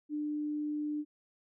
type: tone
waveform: sine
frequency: 298.6 Hz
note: D4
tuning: 29 cents sharp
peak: -32 dBFS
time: 0.09-1.05 s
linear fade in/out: 50 ms
effects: none